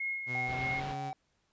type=tone with tremolo; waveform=sine; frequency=2159 Hz; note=C#7; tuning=46 cents flat; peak=-31 dBFS; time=0-0.8 s; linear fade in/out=5 ms; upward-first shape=sine; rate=3.2 Hz; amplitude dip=50%
type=tone with pitch glide; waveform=sawtooth; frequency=124.7 to 139.16 Hz; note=B2 to C#3; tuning=+17 to +7 cents; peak=-35 dBFS; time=0.26-1.13 s; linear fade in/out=50 ms; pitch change=+190 cents; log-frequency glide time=0.46-0.86 s
type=tone with vibrato; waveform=triangle; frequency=766 Hz; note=G5; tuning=40 cents flat; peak=-35 dBFS; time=0.35-1.13 s; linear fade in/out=0 ms; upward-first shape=sine; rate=7.7 Hz; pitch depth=9 cents each way
type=low-pass noise; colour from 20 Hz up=pink; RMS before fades=-43 dBFS; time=0.46-0.96 s; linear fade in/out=50 ms; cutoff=4000 Hz; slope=24 dB/octave
effects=pink hiss -75 dBFS RMS until 1.52 s + resampled to 16000 Hz